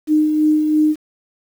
sine tone with tremolo, 306.4 Hz, D#4, 27 cents flat, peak -10 dBFS, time 0.07-0.96 s, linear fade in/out 50 ms, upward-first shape sine, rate 3 Hz, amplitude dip 40%, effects 7-bit

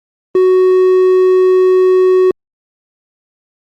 triangle tone, 370.9 Hz, F#4, 4 cents sharp, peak -4 dBFS, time 0.35-2.31 s, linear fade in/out 2 ms, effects Opus 24 kbps

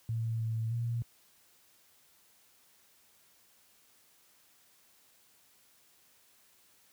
sine tone with pitch steps, 113.6 / 112.4 / 117.5 Hz, A#2 / A2 / A#2, -44 / +37 / +14 cents, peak -30 dBFS, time 0.09-1.02 s, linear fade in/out 0 ms, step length 310 ms, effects white hiss -65 dBFS RMS until 6.92 s + high-pass 60 Hz 12 dB/octave

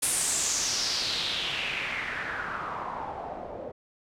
white noise with low-pass filter sweep, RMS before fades -31 dBFS, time 0.02-3.72 s, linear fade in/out 10 ms, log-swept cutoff 10000 to 530 Hz, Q 4, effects none

